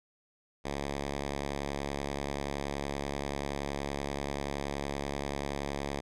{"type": "tone", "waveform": "5% pulse", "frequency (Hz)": 70.5, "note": "C#2", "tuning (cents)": 30, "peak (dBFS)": -22, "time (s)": [0.64, 6.01], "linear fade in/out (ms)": 20, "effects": ["low-pass 8000 Hz 12 dB/octave"]}